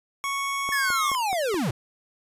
25% pulse tone with pitch glide, 1108.7 to 1082.8 Hz, C#6 to C#6, 0 to -41 cents, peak -22 dBFS, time 0.24-1.15 s, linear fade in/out 0 ms, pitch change -41 cents, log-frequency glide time 0.68-0.91 s
click train, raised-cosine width 1 ms, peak -21 dBFS, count 5, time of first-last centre 0.69-1.543 s, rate 4.69 Hz
square linear sweep, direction down, 1764 to 99 Hz, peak -24 dBFS, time 0.72-1.71 s, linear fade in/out 5 ms
effects resampled to 32000 Hz

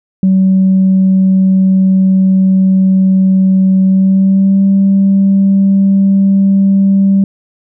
sine tone with pitch glide, 189.6 to 195.38 Hz, F#3 to G3, +43 to -5 cents, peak -4 dBFS, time 0.23-7.24 s, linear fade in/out 2 ms, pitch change +52 cents, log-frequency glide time 3.83-4.63 s, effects tanh soft clip ceiling -2 dBFS

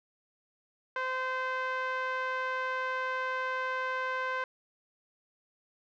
5% pulse tone with low-pass filter, 516 Hz, C5, 24 cents flat, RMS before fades -33 dBFS, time 0.96-4.44 s, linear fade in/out 2 ms, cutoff 1400 Hz, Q 1.9, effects none

